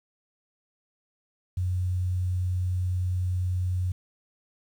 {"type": "tone with quantisation", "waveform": "sine", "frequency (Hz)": 91, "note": "F#2", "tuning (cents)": -28, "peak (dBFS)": -24, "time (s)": [1.57, 3.92], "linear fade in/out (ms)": 5, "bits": 9, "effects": []}